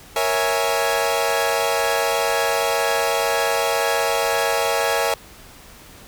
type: chord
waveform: sawtooth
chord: A# half-diminished seventh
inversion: none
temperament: equal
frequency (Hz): 466.2 / 554.4 / 659.3 / 830.6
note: A#4 / C#5 / E5 / G#5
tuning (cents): 0 / 0 / 0 / 0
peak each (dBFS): -20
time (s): 0.16-5.14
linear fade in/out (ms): 2
effects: pink hiss -44 dBFS RMS until 6.07 s